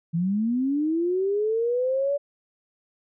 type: linear sweep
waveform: sine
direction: up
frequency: 160.5 to 577 Hz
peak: -21 dBFS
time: 0.13-2.18 s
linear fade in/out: 20 ms
effects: none